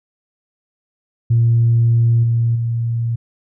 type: tone with level steps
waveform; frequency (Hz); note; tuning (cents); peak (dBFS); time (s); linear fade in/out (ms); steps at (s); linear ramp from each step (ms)
sine; 116.54; A#2; 0; -9 / -12 / -16; 1.3-3.16; 10; 2.23 / 2.55; 10
effects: tanh soft clip ceiling -6 dBFS